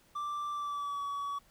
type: tone with pitch glide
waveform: triangle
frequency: 1174.7 to 1134 Hz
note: D6 to C#6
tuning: 0 to +39 cents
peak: -32 dBFS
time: 0.15-1.39 s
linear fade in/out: 10 ms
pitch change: -61 cents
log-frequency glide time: 0.52-1.03 s
effects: pink hiss -65 dBFS RMS until 1.5 s